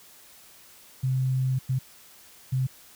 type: tone bursts at uneven times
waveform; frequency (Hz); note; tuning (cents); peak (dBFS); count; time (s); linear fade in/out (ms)
sine; 130.4; C3; -5; -22; 3; 1.03-1.59 / 1.69-1.79 / 2.52-2.67; 10
effects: white hiss -52 dBFS RMS until 2.95 s